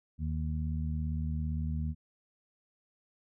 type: harmonic tone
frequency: 77.7 Hz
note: D#2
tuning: 2 cents flat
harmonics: 1 / 2 / 3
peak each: -32 / -36 / -40 dBFS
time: 0.18-1.95 s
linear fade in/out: 50 ms
effects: none